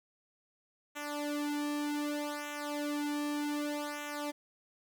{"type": "tone with flanger", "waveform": "sawtooth", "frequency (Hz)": 293.7, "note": "D4", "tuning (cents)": 0, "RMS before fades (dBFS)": -36, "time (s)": [0.95, 4.32], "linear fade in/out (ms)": 20, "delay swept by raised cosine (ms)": [0.21, 2.01], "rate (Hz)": 0.65, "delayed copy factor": -1, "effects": []}